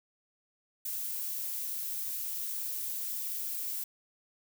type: noise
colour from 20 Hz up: violet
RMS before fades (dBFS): -36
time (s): 0.85-3.84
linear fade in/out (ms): 5
effects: none